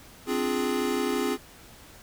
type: chord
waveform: square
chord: D half-diminished seventh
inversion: third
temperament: equal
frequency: 261.6 / 293.7 / 349.2 / 415.3 Hz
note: C4 / D4 / F4 / Ab4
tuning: 0 / 0 / 0 / 0 cents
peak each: -30 / -35 / -32 / -30 dBFS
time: 0.26-1.38 s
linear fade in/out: 50 ms
effects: pink hiss -50 dBFS RMS until 2.02 s